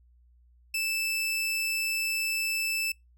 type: tone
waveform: sawtooth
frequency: 2637 Hz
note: E7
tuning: in tune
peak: -24 dBFS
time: 0.74-2.92 s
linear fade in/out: 5 ms
effects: noise-tail reverb RT60 0.2 s tail -26 dB re dry + added 60 Hz sine -57 dBFS peak until 3.17 s